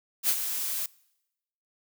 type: noise with ADSR envelope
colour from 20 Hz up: blue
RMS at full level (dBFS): -22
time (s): 0.23-0.86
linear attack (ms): 61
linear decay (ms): 56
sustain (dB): -9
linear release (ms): 3
effects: noise-tail reverb RT60 0.9 s tail -24 dB re dry